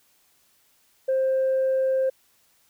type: tone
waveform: sine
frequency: 527 Hz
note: C5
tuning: 12 cents sharp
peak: -18 dBFS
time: 1.08-2.1 s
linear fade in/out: 10 ms
effects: tanh soft clip ceiling -17 dBFS + white hiss -63 dBFS RMS until 2.69 s